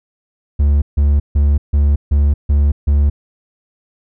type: tone bursts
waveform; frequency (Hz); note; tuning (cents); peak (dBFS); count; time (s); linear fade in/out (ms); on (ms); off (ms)
triangle; 72; D2; -34; -7; 7; 0.59-3.1; 10; 230; 150
effects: none